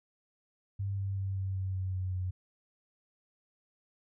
sine tone with pitch steps, 98.8 / 97.78 / 96.77 / 95.77 / 94.78 / 93.8 / 92.82 / 91.86 Hz, G2 / G2 / G2 / G2 / F#2 / F#2 / F#2 / F#2, +14 / -4 / -22 / -40 / +42 / +24 / +6 / -12 cents, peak -31 dBFS, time 0.79-2.31 s, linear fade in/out 10 ms, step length 190 ms, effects none

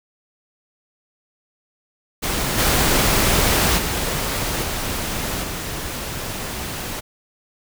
pink noise with level steps, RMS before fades -22 / -17 / -23 / -25 / -28 dBFS, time 2.22-7.01 s, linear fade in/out 20 ms, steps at 2.57 / 3.77 / 4.62 / 5.42 s, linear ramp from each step 20 ms, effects none

